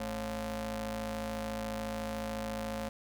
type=ring-modulated tone; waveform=sawtooth; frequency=163.2 Hz; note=E3; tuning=17 cents flat; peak=-28 dBFS; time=0-2.89 s; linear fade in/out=5 ms; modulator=381 Hz; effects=none